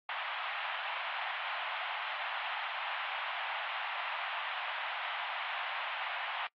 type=band-pass noise; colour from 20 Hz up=pink; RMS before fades=-38 dBFS; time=0.09-6.47 s; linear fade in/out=2 ms; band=720 to 3300 Hz; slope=48 dB/octave; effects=noise-tail reverb RT60 0.1 s tail -25 dB re dry + AAC 48 kbps